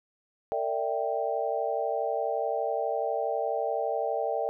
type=chord; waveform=sine; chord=E half-diminished seventh; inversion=second; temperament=equal with one note detuned; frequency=454.5 / 587.3 / 659.3 / 784 Hz; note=Bb4 / D5 / E5 / G5; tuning=-44 / 0 / 0 / 0 cents; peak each=-32 dBFS; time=0.52-4.49 s; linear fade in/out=0 ms; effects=none